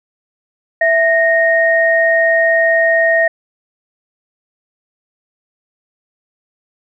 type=tone pair together; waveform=sine; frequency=659.3 / 1857.8 Hz; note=E5 / A#6; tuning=0 / -6 cents; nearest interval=octave + tritone; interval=1794 cents; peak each=-12 dBFS; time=0.81-3.28 s; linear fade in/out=5 ms; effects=none